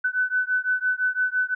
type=beating tone pair; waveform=sine; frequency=1501 / 1506.9 Hz; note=F#6 / F#6; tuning=+24 / +31 cents; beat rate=5.9 Hz; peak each=-24 dBFS; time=0.04-1.55 s; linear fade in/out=10 ms; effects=none